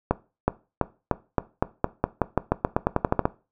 accelerating click train, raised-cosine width 1 ms, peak -5 dBFS, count 19, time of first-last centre 0.11-3.255 s, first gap 370 ms, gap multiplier 0.9, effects noise-tail reverb RT60 0.3 s tail -18 dB re dry

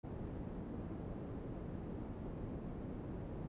white low-pass noise, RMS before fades -45 dBFS, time 0.03-3.48 s, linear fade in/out 20 ms, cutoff 280 Hz, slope 12 dB/octave, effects resampled to 8000 Hz

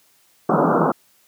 pink band-pass noise, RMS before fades -17 dBFS, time 0.49-0.92 s, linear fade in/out 5 ms, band 150 to 1400 Hz, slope 96 dB/octave, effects white hiss -58 dBFS RMS until 1.27 s + high-pass 80 Hz 12 dB/octave

